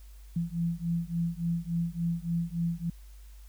sine beating tone pair, 167.5 / 171 Hz, E3 / F3, +28 / -36 cents, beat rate 3.5 Hz, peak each -31 dBFS, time 0.36-2.9 s, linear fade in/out 5 ms, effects added 50 Hz sine -46 dBFS peak until 3.48 s + white hiss -62 dBFS RMS until 3.48 s

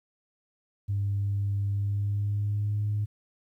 sine tone with pitch glide, 100.3 to 104.44 Hz, G2 to G#2, +40 to +10 cents, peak -24 dBFS, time 0.88-3.06 s, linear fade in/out 20 ms, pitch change +70 cents, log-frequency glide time 1.68-2.84 s, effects tanh soft clip ceiling -21 dBFS + 11-bit

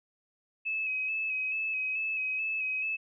sine tone with vibrato, 2571 Hz, E7, 44 cents flat, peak -29 dBFS, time 0.65-2.97 s, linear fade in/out 20 ms, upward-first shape square, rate 2.3 Hz, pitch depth 25 cents each way, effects none

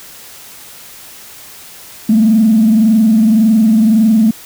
sine tone with frequency modulation, 220 Hz, A3, in tune, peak -5 dBFS, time 2.09-4.31 s, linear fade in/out 5 ms, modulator 21.8 Hz, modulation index 0.57, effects tanh soft clip ceiling -1 dBFS + white hiss -35 dBFS RMS until 4.45 s

